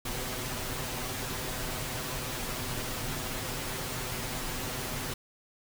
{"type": "noise with comb filter", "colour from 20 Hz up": "pink", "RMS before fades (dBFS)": -35, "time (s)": [0.05, 5.14], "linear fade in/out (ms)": 5, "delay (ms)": 7.9, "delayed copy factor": 0.65, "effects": []}